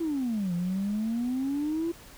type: exponential two-way sweep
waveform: sine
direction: down then up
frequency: 341.9 to 171.2 to 341.9 Hz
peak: -25 dBFS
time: 0-1.92 s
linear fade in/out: 10 ms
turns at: 0.54 s
effects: tanh soft clip ceiling -23 dBFS + pink hiss -50 dBFS RMS until 2.17 s